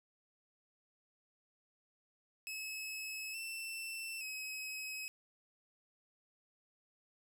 sawtooth tone with pitch steps, 2581 / 2677 / 2552 Hz, E7 / E7 / D#7, -37 / +26 / +43 cents, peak -38 dBFS, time 2.47-5.08 s, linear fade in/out 0 ms, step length 870 ms, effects none

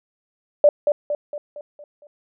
sine tone with echo, 588 Hz, D5, 2 cents sharp, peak -8 dBFS, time 0.64-0.69 s, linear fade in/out 2 ms, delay 230 ms, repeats 6, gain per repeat -6 dB, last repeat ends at 2.07 s, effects none

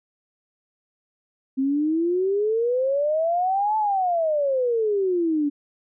sine exponential two-way sweep, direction up then down, 261.6 to 877 to 283.1 Hz, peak -19 dBFS, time 1.57-5.5 s, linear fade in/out 20 ms, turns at 3.77 s, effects none

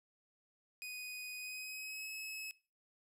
sawtooth tone with pitch glide, 2489 to 2578 Hz, D#7 to E7, 0 to -39 cents, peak -40 dBFS, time 0.82-2.51 s, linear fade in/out 0 ms, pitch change +61 cents, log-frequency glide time 1.37-2.1 s, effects noise-tail reverb RT60 0.4 s tail -22 dB re dry

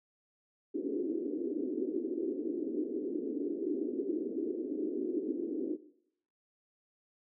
pink band-pass noise, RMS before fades -35 dBFS, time 0.74-5.77 s, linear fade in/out 20 ms, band 280 to 400 Hz, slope 48 dB/octave, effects noise-tail reverb RT60 0.7 s tail -17 dB re dry

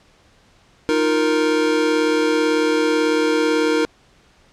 square chord, Eb suspended second, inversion none, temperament equal, 311.1 / 349.2 / 466.2 Hz, Eb4 / F4 / Bb4, 0 / 0 / 0 cents, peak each -20 / -25 / -19 dBFS, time 0.89-3.85 s, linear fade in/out 0 ms, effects pink hiss -54 dBFS RMS until 4.52 s + low-pass 6000 Hz 12 dB/octave

